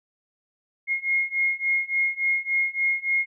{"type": "beating tone pair", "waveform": "sine", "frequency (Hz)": [2147, 2150.5], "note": ["C7", "C7"], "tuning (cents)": [44, 47], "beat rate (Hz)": 3.5, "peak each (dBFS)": [-25, -24], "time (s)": [0.87, 3.26], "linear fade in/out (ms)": 50, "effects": []}